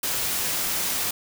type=noise; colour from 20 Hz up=white; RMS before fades=-26 dBFS; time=0.03-1.11 s; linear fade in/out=5 ms; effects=none